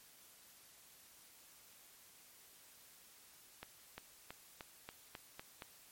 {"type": "accelerating click train", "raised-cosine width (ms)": 0.3, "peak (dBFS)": -30, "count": 8, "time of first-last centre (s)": [3.63, 5.621], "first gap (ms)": 350, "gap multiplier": 0.93, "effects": ["white hiss -62 dBFS RMS until 5.91 s", "MP3 64 kbps"]}